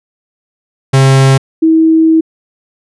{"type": "tone pair in turn", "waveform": ["45% pulse", "sine"], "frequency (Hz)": [134.3, 321.8], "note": ["C3", "E4"], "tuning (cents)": [46, -42], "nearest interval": "octave + minor third", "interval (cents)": 1512, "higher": "second", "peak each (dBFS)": -4, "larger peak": "neither", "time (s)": [[0.93, 1.38], [1.62, 2.21]], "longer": "second", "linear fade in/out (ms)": 10, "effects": ["resampled to 24000 Hz"]}